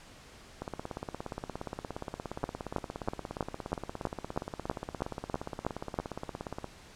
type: two click trains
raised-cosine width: 1 ms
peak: -22 / -15 dBFS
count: 104 / 12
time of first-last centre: 0.62-6.643 / 2.44-5.988 s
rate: 17.1 / 3.1 Hz
effects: pink hiss -53 dBFS RMS until 6.95 s + low-pass 8000 Hz 12 dB/octave